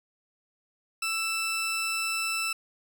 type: tone pair together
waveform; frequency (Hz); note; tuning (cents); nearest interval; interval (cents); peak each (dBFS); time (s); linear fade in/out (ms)
20% pulse; 1325 / 2650; E6 / E7; +9 / +9; octave; 1200; -27; 1.02-2.53; 5
effects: none